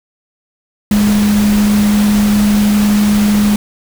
sine tone in noise, 207.7 Hz, G#3, in tune, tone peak -8 dBFS, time 0.91-3.56 s, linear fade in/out 2 ms, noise pink, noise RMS -21 dBFS, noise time 0.91-3.56 s, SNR +10 dB, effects none

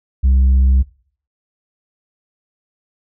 sine tone, 65.4 Hz, C2, in tune, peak -6 dBFS, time 0.23-0.83 s, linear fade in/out 20 ms, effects noise-tail reverb RT60 0.5 s tail -22 dB re dry + tanh soft clip ceiling -8 dBFS

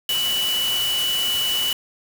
sine tone in noise, 2960 Hz, F#7, in tune, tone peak -20 dBFS, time 0.09-1.73 s, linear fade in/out 2 ms, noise white, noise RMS -28 dBFS, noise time 0.09-1.73 s, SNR +5 dB, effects none

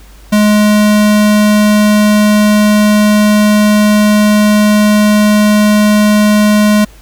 square tone, 210 Hz, G#3, 19 cents sharp, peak -6 dBFS, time 0.32-6.85 s, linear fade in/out 10 ms, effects added 50 Hz sine -35 dBFS peak until 7.01 s + pink hiss -42 dBFS RMS until 7.01 s

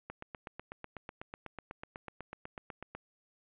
click train, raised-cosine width 0.5 ms, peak -27 dBFS, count 24, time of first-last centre 0.1-2.95 s, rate 8.07 Hz, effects resampled to 8000 Hz + 9-bit

